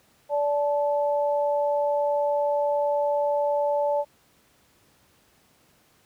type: tone pair together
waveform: sine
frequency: 580 / 870.7 Hz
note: D5 / A5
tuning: -22 / -18 cents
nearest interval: perfect fifth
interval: 704 cents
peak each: -22 / -27 dBFS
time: 0.29-4.05 s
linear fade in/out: 50 ms
effects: pink hiss -61 dBFS RMS until 6.05 s + high-pass 80 Hz 12 dB/octave